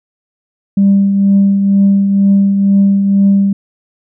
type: tone with tremolo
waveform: sine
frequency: 197.8 Hz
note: G3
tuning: 16 cents sharp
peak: -3 dBFS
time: 0.77-3.53 s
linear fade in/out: 5 ms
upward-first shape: triangle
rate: 2.1 Hz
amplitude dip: 50%
effects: tanh soft clip ceiling -2 dBFS